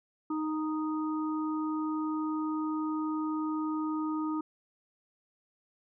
harmonic tone, 310.6 Hz, D#4, 3 cents flat, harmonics 1 / 3 / 4, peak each -30 / -41 / -39 dBFS, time 0.3-4.41 s, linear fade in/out 5 ms, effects none

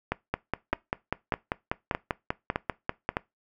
two click trains, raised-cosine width 0.5 ms, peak -11 / -11 dBFS, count 15 / 6, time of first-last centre 0.34-3.09 / 0.12-3.169 s, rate 5.09 / 1.64 Hz, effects noise-tail reverb RT60 0.2 s tail -21 dB re dry

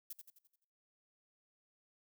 violet noise with echo, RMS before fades -45 dBFS, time 0.1-0.13 s, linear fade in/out 5 ms, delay 86 ms, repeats 6, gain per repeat -6 dB, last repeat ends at 0.646 s, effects noise-tail reverb RT60 0.9 s tail -25 dB re dry

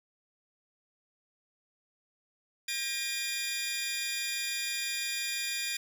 20% pulse tone cluster, 1606 / 1893 / 2422 / 3523 Hz, G6 / A#6 / D#7 / A7, +41 / +26 / -47 / +1 cents, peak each -37 / -35 / -29 / -33 dBFS, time 2.68-5.77 s, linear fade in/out 5 ms, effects none

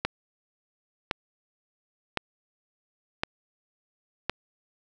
click train, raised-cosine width 0.3 ms, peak -9 dBFS, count 5, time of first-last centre 0.05-4.296 s, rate 0.942 Hz, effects none

